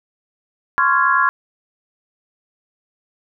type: chord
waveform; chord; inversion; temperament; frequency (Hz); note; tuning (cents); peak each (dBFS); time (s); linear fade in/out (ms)
sine; Db major seventh; third; just; 1039.4 / 1108.7 / 1385.9 / 1663.1; C6 / Db6 / F6 / Ab6; -12 / 0 / -14 / +2; -18; 0.78-1.29; 0
effects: none